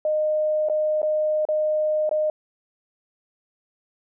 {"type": "tone with dropouts", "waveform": "sine", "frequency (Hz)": 614, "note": "D#5", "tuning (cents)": -23, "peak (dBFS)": -19, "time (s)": [0.05, 2.3], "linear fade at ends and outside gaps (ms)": 2, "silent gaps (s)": [[0.687, 0.697], [1.018, 1.029], [1.452, 1.487], [2.093, 2.112]], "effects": []}